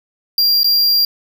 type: tone with dropouts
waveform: square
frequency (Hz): 4763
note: D8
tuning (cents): +24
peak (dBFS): -11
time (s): 0.38-1.05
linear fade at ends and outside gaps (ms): 2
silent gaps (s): 0.633-0.643
effects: none